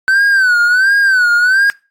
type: tone with vibrato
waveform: triangle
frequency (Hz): 1520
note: F#6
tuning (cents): +46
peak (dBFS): -6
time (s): 0.08-1.7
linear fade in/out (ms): 0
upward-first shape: sine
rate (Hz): 1.4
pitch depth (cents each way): 120
effects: noise-tail reverb RT60 0.3 s tail -21 dB re dry + AAC 64 kbps